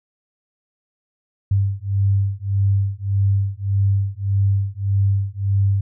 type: beating tone pair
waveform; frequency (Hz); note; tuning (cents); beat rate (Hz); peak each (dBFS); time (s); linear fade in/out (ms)
sine; 98 / 99.7; G2 / G2; 0 / +30; 1.7; -19; 1.51-5.81; 5
effects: none